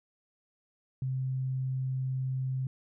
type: tone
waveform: sine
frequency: 130.81 Hz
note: C3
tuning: in tune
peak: -29 dBFS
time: 1.02-2.67 s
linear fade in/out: 2 ms
effects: none